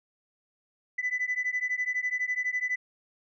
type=beating tone pair; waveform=sine; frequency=1991 / 2003 Hz; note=B6 / B6; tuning=+14 / +24 cents; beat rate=12 Hz; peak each=-29 dBFS; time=0.98-2.76 s; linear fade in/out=10 ms; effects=tanh soft clip ceiling -22 dBFS